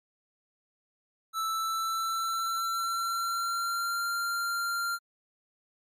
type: tone with pitch glide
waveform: square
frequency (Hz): 1318.5 to 1385.7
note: E6 to F6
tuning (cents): 0 to -14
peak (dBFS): -29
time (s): 1.33-4.99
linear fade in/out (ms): 50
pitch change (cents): +86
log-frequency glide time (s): 1.46-4.07
effects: MP3 64 kbps